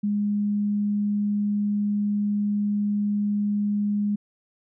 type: tone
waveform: sine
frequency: 206 Hz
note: G#3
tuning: 14 cents flat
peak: -21 dBFS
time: 0.03-4.16 s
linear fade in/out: 10 ms
effects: none